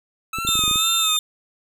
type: tone with vibrato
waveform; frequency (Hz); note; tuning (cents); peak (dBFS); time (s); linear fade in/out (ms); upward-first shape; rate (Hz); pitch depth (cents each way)
25% pulse; 1300; E6; -24; -21; 0.33-1.17; 5; sine; 2.1; 69
type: clicks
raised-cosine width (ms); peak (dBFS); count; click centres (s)
3; -19; 9; 0.386 / 0.45 / 0.489 / 0.555 / 0.592 / 0.638 / 0.679 / 0.712 / 0.758
type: tone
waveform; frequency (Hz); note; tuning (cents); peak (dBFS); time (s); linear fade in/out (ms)
sawtooth; 3600; A7; +39; -15; 0.47-1.19; 2
effects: none